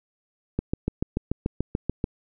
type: click train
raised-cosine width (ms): 3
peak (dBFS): -11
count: 11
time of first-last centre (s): 0.59-2.041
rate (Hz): 6.89
effects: none

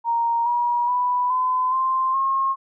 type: tone with pitch steps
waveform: sine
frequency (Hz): 932.3 / 959.6 / 987.7 / 1016.7 / 1046.5 / 1077.1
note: A#5 / A#5 / B5 / B5 / C6 / C6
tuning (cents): 0 / +50 / 0 / +50 / 0 / +50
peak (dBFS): -18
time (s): 0.04-2.56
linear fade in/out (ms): 50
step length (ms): 420
effects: none

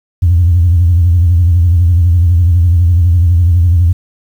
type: tone with vibrato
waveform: sine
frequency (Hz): 86.5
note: F2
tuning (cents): -16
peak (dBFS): -4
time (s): 0.22-3.93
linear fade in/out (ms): 10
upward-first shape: triangle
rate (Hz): 12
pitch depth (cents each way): 120
effects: tanh soft clip ceiling -1 dBFS + 7-bit

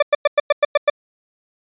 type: tone bursts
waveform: 40% pulse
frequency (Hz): 587.3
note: D5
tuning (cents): 0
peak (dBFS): -9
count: 8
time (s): 0-0.9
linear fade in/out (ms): 5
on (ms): 25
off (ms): 100
effects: resampled to 8000 Hz

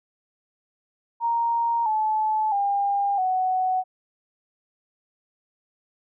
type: tone with pitch steps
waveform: sine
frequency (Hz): 932.3 / 864.9 / 802.3 / 744.3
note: A#5 / A5 / G5 / F#5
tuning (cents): 0 / -30 / +40 / +10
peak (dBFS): -20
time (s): 1.2-3.84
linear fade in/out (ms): 50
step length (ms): 660
effects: none

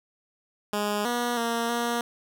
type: tone with pitch steps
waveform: 10% pulse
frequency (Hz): 207.3 / 241 / 232.5 / 236.9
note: G#3 / B3 / A#3 / A#3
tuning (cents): -3 / -42 / -4 / +28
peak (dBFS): -17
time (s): 0.73-2.01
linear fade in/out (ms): 2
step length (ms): 320
effects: none

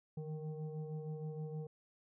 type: tone with frequency modulation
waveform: sine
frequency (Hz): 152.8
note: D#3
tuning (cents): -31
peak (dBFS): -40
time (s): 0.17-1.67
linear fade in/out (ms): 5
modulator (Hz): 312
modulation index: 0.93
effects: none

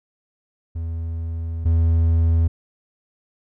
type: tone pair in turn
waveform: triangle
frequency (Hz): 82.41 / 82.41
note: E2 / E2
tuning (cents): 0 / 0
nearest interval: unison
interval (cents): 0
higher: neither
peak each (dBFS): -22 / -12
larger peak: second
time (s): 0.75-1.65 / 1.65-2.48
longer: first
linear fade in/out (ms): 10
effects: none

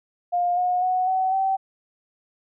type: tone with pitch steps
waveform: sine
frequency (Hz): 707 / 722.3 / 737.9 / 753.8 / 770.1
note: F5 / F#5 / F#5 / F#5 / G5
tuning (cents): +21 / -42 / -5 / +32 / -31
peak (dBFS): -19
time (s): 0.32-1.57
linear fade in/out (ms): 20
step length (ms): 250
effects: none

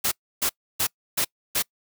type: noise bursts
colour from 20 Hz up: white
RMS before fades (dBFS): -23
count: 5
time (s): 0.04-1.625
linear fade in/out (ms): 10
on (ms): 77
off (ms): 300
effects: noise-tail reverb RT60 0.1 s tail -26 dB re dry

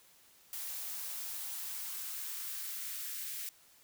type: noise with high-pass filter sweep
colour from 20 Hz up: blue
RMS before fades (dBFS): -41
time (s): 0.53-3.49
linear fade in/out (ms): 0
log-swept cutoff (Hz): 550 to 1900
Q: 1.4
effects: white hiss -63 dBFS RMS until 3.83 s

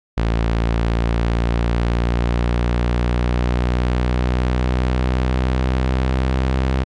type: linear sweep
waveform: sawtooth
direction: up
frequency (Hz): 56.3 to 65.4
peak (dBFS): -12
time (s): 0.17-6.84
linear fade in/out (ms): 10
effects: low-pass 4000 Hz 12 dB/octave + AAC 64 kbps

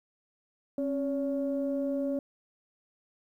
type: tone pair together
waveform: sine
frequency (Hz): 272.1 / 566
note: C#4 / C#5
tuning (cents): -32 / +36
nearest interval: octave + minor second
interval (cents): 1268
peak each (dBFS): -29 / -31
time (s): 0.78-2.19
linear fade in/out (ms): 2
effects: tanh soft clip ceiling -21 dBFS + 11-bit

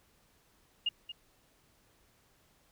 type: tone with echo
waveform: sine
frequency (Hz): 2839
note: F7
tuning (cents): +28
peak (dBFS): -27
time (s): 0.86-0.89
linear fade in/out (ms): 5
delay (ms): 230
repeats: 1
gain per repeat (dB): -12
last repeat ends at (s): 1.12
effects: pink hiss -68 dBFS RMS until 2.71 s

